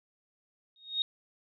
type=tone with exponential growth; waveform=sine; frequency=3729 Hz; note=A#7; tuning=in tune; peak=-23 dBFS; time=0.76-1.02 s; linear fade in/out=1 ms; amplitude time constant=56 ms; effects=none